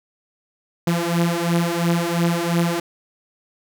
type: beating tone pair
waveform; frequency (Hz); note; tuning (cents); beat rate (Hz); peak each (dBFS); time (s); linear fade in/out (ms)
sawtooth; 169 / 171.9; E3 / F3; +43 / -27; 2.9; -17; 0.87-2.8; 5
effects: none